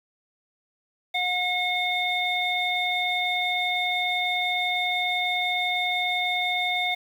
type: harmonic tone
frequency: 723 Hz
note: F#5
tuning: 40 cents flat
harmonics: 1 / 3 / 5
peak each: -28 / -26 / -28 dBFS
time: 1.14-6.95 s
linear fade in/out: 10 ms
effects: 8-bit